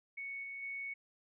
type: tone with level steps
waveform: sine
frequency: 2219 Hz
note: C#7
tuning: 1 cent sharp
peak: -40 / -42 / -39 dBFS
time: 0.17-0.94 s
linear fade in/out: 10 ms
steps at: 0.43 / 0.62 s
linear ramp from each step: 10 ms
effects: none